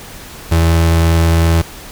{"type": "tone", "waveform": "35% pulse", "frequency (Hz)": 82.7, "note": "E2", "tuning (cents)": 6, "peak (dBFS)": -7, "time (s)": [0.51, 1.62], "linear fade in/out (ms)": 10, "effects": ["pink hiss -33 dBFS RMS until 1.91 s"]}